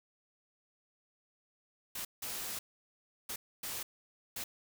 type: noise bursts at uneven times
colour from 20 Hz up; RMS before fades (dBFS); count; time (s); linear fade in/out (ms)
white; -40; 5; 1.95-2.05 / 2.22-2.59 / 3.29-3.36 / 3.63-3.83 / 4.36-4.44; 5
effects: none